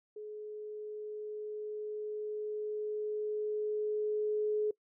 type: tone with level ramp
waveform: sine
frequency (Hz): 424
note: G#4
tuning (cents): +36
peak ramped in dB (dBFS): -41 to -28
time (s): 0.16-4.71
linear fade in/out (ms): 5
effects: noise-tail reverb RT60 0.1 s tail -22 dB re dry